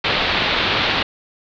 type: low-pass noise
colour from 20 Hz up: white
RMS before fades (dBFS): -19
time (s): 0.04-1.03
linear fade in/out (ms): 5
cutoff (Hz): 4100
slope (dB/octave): 48
effects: none